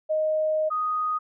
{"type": "tone pair in turn", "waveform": "sine", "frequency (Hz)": [622.3, 1244.6], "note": ["D#5", "D#6"], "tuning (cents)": [0, 0], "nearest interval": "octave", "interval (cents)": 1200, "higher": "second", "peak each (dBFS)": [-21, -23], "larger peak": "first", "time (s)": [[0.09, 0.7], [0.7, 1.19]], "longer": "first", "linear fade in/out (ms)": 20, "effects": []}